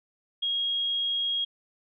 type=tone; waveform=sine; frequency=3277 Hz; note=G#7; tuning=24 cents flat; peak=-25 dBFS; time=0.42-1.45 s; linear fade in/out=10 ms; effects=none